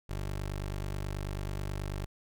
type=tone; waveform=20% pulse; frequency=49.25 Hz; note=G1; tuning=9 cents sharp; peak=-29 dBFS; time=0.09-2.06 s; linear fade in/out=10 ms; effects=none